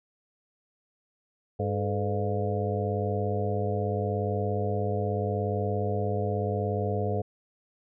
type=harmonic tone with a mistuned harmonic; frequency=100.8 Hz; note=G2; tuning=49 cents sharp; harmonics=1 / 2 / 3 / 4 / 5 / 6 / 7; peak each=-29 / -35 / -41 / -32 / -34 / -37 / -35 dBFS; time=1.59-7.22 s; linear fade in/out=10 ms; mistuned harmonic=4; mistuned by=+100 cents; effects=none